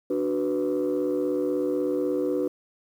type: chord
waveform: sine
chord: B minor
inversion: first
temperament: equal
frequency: 293.7 / 370 / 493.9 Hz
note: D4 / F#4 / B4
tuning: 0 / 0 / 0 cents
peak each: -26 dBFS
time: 0.1-2.48 s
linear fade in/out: 5 ms
effects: tanh soft clip ceiling -18 dBFS + 9-bit